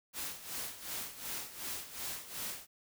white noise with tremolo, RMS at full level -39 dBFS, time 0.13-2.67 s, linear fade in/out 50 ms, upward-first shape sine, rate 2.7 Hz, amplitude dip 75%, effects none

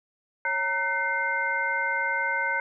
sine tone cluster, 549 / 926 / 1518 / 2104 Hz, C#5 / A#5 / F#6 / C7, -17 / -12 / +44 / +9 cents, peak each -36 / -30 / -27 / -29 dBFS, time 0.45-2.6 s, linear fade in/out 2 ms, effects none

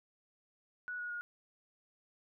sine tone with pitch steps, 1470 / 1452.3 / 1434.8 Hz, F#6 / F#6 / F6, -12 / -33 / +46 cents, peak -38 dBFS, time 0.88-1.21 s, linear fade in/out 0 ms, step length 110 ms, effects none

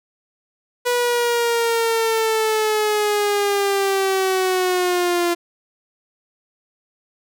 sawtooth linear sweep, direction down, 490 to 344 Hz, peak -13 dBFS, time 0.85-5.35 s, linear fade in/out 20 ms, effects none

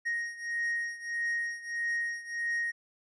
triangle beating tone pair, 1871 / 1872.6 Hz, A#6 / A#6, +6 / +7 cents, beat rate 1.6 Hz, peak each -31 / -34 dBFS, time 0.05-2.72 s, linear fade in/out 20 ms, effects resampled to 22050 Hz

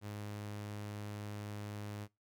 sawtooth tone, 103.83 Hz, G#2, in tune, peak -38 dBFS, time 0.01-2.08 s, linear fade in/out 50 ms, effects noise-tail reverb RT60 0.2 s tail -22 dB re dry

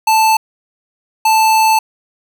square tone pair in turn, 880 / 880 Hz, A5 / A5, 0 / 0 cents, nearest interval unison, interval 0 cents, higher neither, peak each -9 dBFS, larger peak neither, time 0.07-0.37 / 1.25-1.79 s, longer second, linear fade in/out 5 ms, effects none

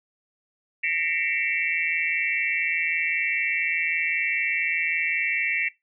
sine tone cluster, 1842 / 1986 / 2152 / 2317 / 2690 Hz, A#6 / B6 / C7 / D7 / E7, -21 / +9 / +48 / -24 / +34 cents, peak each -32 / -30 / -29 / -26 / -30 dBFS, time 0.83-5.69 s, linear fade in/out 10 ms, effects noise-tail reverb RT60 0.2 s tail -21 dB re dry

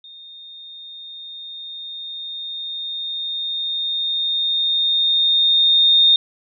sine tone with level ramp, 3666 Hz, A#7, 30 cents flat, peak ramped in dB -38 to -9 dBFS, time 0.04-6.16 s, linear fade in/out 2 ms, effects none

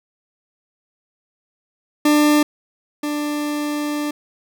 40% pulse tone pair in turn, 297.8 / 295.7 Hz, D4 / D4, +24 / +12 cents, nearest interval unison, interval 12 cents, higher first, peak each -11 / -20 dBFS, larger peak first, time 2.05-2.43 / 3.03-4.11 s, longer second, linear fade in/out 5 ms, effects none

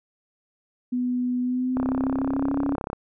sine tone with pitch glide, 248.2 to 278.6 Hz, B3 to C#4, +9 to +9 cents, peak -22 dBFS, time 0.92-2.76 s, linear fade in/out 10 ms, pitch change +200 cents, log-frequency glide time 1.41-2.62 s
click train, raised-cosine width 1 ms, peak -15 dBFS, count 40, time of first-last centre 1.77-2.931 s, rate 33.6 Hz
effects none

